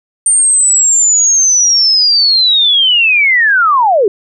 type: linear sweep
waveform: sine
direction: down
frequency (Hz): 8870 to 370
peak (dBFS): -6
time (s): 0.26-4.08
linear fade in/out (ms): 2
effects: none